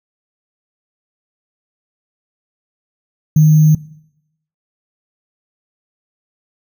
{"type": "tone with sample-and-hold", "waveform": "sine", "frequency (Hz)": 154.4, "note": "D#3", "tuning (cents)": -13, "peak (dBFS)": -5, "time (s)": [3.36, 3.75], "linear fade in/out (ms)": 5, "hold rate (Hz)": 6300, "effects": ["noise-tail reverb RT60 0.8 s tail -21 dB re dry"]}